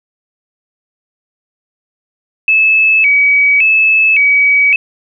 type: tone with vibrato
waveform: sine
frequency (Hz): 2433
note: D#7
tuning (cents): -39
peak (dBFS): -6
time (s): 2.48-4.76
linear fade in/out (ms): 2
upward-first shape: square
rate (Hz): 0.89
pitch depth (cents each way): 120
effects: none